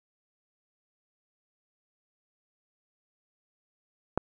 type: click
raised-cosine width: 1 ms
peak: -11 dBFS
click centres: 4.176 s
effects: none